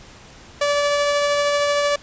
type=tone with tremolo; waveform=sawtooth; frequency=578 Hz; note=D5; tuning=28 cents flat; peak=-12 dBFS; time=0.61-1.96 s; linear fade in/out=5 ms; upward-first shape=triangle; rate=13 Hz; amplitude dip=25%; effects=pink hiss -44 dBFS RMS until 2.02 s + resampled to 16000 Hz